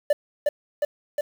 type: tone with echo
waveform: triangle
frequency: 587.3 Hz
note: D5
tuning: in tune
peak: -13 dBFS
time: 0.1-0.13 s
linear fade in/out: 5 ms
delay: 360 ms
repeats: 3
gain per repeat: -2 dB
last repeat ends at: 1.21 s
effects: 7-bit